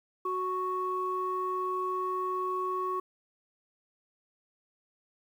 sine tone pair together, 370 / 1108.7 Hz, F#4 / C#6, 0 / 0 cents, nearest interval octave + perfect fifth, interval 1900 cents, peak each -33 / -30 dBFS, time 0.25-3 s, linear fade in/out 5 ms, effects tanh soft clip ceiling -21 dBFS + 10-bit

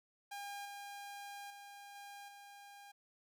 sawtooth tone with level steps, 807 Hz, G#5, 50 cents flat, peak -40 / -43 / -48 / -46 / -50 dBFS, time 0.31-2.92 s, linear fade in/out 10 ms, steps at 0.65 / 1.5 / 1.95 / 2.28 s, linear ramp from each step 5 ms, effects none

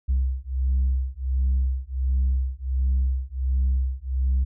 sine beating tone pair, 64.5 / 65.9 Hz, C2 / C2, -24 / +13 cents, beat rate 1.4 Hz, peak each -22 dBFS, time 0.08-4.45 s, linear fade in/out 20 ms, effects tanh soft clip ceiling -16 dBFS

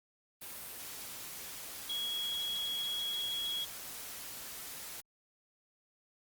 sine tone in noise, 3322 Hz, G#7, in tune, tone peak -34 dBFS, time 1.89-3.65 s, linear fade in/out 10 ms, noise white, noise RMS -45 dBFS, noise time 0.41-5.01 s, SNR +8 dB, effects Opus 32 kbps

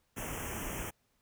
pink band-stop noise, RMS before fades -39 dBFS, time 0.16-0.91 s, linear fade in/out 20 ms, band 3200 to 5700 Hz, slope 96 dB/octave, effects pink hiss -75 dBFS RMS until 1.21 s

